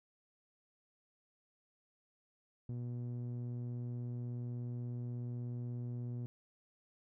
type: tone with low-pass filter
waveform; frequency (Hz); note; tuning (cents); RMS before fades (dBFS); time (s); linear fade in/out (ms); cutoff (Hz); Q
sawtooth; 121.1; B2; -34; -41; 2.69-6.26; 0; 250; 0.67
effects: none